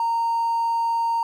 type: tone with hard clipping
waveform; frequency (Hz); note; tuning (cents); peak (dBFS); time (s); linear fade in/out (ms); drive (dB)
triangle; 924; A#5; -16; -20; 0-1.23; 2; 4
effects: none